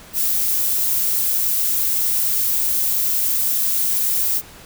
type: noise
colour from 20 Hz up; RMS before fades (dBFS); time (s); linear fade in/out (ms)
violet; -19; 0.13-4.42; 50
effects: pink hiss -42 dBFS RMS until 4.65 s